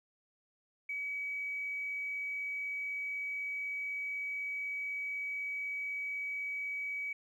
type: tone with tanh clipping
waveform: triangle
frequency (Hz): 2274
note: C#7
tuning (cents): +44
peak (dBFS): -35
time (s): 0.89-7.13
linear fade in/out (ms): 5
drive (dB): 3
effects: none